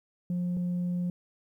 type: tone pair in turn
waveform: sine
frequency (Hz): 177.3 / 177.3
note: F3 / F3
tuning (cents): +26 / +26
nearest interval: unison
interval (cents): 0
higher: neither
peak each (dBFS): -25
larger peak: neither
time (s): 0.3-0.57 / 0.57-1.1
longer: second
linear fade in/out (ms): 2
effects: tanh soft clip ceiling -26 dBFS + 11-bit